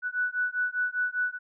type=beating tone pair; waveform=sine; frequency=1480 / 1485 Hz; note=F#6 / F#6; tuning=0 / +6 cents; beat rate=5 Hz; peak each=-29 dBFS; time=0.02-1.39 s; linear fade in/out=50 ms; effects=none